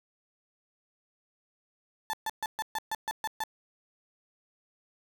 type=tone bursts; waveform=35% pulse; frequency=879 Hz; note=A5; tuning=2 cents flat; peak=-28 dBFS; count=9; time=2.1-3.437 s; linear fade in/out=0 ms; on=33 ms; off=130 ms; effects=none